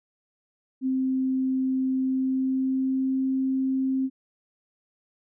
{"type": "tone with pitch glide", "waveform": "sine", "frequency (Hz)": [261.6, 264.3], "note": ["C4", "C4"], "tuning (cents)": [0, 18], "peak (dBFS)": -22, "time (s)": [0.81, 4.1], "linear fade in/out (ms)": 50, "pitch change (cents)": 18, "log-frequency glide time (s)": [2, 3.24], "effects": []}